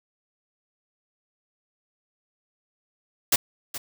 white noise with echo, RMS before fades -19 dBFS, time 3.32-3.36 s, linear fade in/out 5 ms, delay 420 ms, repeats 1, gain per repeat -14 dB, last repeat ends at 3.78 s, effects none

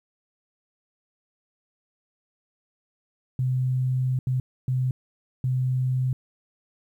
sine tone bursts at uneven times, 128.5 Hz, C3, 31 cents flat, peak -21 dBFS, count 4, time 3.39-4.19 / 4.27-4.4 / 4.68-4.91 / 5.44-6.13 s, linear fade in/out 2 ms, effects 10-bit

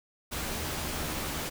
pink noise with comb filter, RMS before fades -34 dBFS, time 0.31-1.5 s, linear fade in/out 20 ms, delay 13 ms, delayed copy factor +0.5, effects none

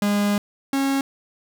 45% pulse tone pair in turn, 204.7 / 273.2 Hz, G#3 / C#4, -25 / -25 cents, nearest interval perfect fourth, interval 500 cents, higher second, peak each -18 / -19 dBFS, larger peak first, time 0.02-0.38 / 0.73-1.01 s, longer first, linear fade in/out 2 ms, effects none

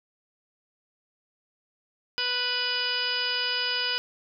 harmonic tone, 493.9 Hz, B4, in tune, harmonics 1 / 2 / 3 / 4 / 5 / 6 / 7 / 8 / 9 / 10, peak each -40 / -40 / -32 / -41 / -35 / -30 / -40 / -40 / -40 / -30 dBFS, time 2.18-3.98 s, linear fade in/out 0 ms, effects none

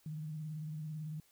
sine tone with vibrato, 154.3 Hz, D#3, 14 cents flat, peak -39 dBFS, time 0.06-1.2 s, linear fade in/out 2 ms, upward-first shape sine, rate 18 Hz, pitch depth 50 cents each way, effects white hiss -69 dBFS RMS until 1.31 s

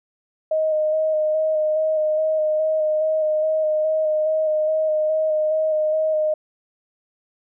sine tone with vibrato, 622.3 Hz, D#5, in tune, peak -17 dBFS, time 0.51-6.34 s, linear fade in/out 5 ms, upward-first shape square, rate 2.4 Hz, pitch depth 16 cents each way, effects none

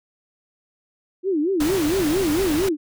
sine tone with vibrato, 339.6 Hz, F4, 48 cents flat, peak -18 dBFS, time 1.23-2.77 s, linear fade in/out 50 ms, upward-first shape sine, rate 4.4 Hz, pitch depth 260 cents each way
pink noise, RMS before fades -28 dBFS, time 1.6-2.69 s, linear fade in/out 5 ms
effects none

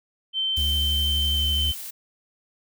sine tone with pitch glide, 3100 to 3079 Hz, G7 to G7, -20 to -32 cents, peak -22 dBFS, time 0.33-1.75 s, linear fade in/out 50 ms, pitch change -12 cents, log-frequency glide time 1.31-1.47 s
blue noise, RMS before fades -36 dBFS, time 0.56-1.91 s, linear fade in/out 10 ms
triangle tone with vibrato, 73.3 Hz, D2, 3 cents flat, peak -22 dBFS, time 0.57-1.72 s, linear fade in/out 10 ms, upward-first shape triangle, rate 12 Hz, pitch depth 58 cents each way
effects none

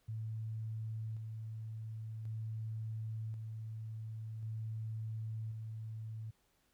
sine tone with tremolo, 110.5 Hz, A2, 8 cents sharp, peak -38 dBFS, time 0.08-6.31 s, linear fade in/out 10 ms, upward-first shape square, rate 0.46 Hz, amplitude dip 30%, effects pink hiss -75 dBFS RMS until 6.73 s

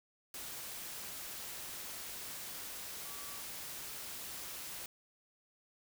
sine tone in noise, 1149 Hz, D6, 38 cents flat, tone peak -55 dBFS, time 3.05-3.41 s, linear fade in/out 2 ms, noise white, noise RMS -45 dBFS, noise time 0.34-4.86 s, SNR -13 dB, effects none

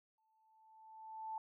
sine tone with exponential growth, 880 Hz, A5, in tune, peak -39 dBFS, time 0.18-1.38 s, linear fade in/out 2 ms, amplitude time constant 260 ms, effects none

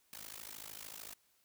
white noise with amplitude modulation, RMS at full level -45 dBFS, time 0.13-1.14 s, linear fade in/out 0 ms, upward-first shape sine, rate 53.3 Hz, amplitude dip 95%, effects white hiss -73 dBFS RMS until 1.44 s

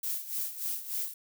violet noise with tremolo, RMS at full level -32 dBFS, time 0.03-1.14 s, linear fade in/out 5 ms, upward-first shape sine, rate 3.4 Hz, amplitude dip 75%, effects none

